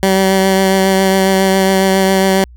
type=tone with vibrato; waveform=15% pulse; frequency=191.5 Hz; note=G3; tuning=40 cents flat; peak=-3 dBFS; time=0.03-2.44 s; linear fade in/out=0 ms; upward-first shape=triangle; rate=7.3 Hz; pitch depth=18 cents each way; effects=added 60 Hz sine -35 dBFS peak until 2.56 s